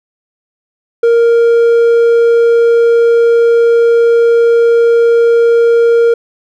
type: tone with hard clipping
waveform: sine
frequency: 466.2 Hz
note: A#4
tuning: in tune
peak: -6 dBFS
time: 1.03-6.14 s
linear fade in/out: 5 ms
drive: 3 dB
effects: none